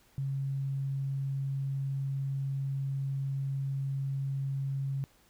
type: tone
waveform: sine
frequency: 136.7 Hz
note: C#3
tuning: 24 cents flat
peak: -30 dBFS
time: 0.18-5.04 s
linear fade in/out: 0 ms
effects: pink hiss -64 dBFS RMS until 5.29 s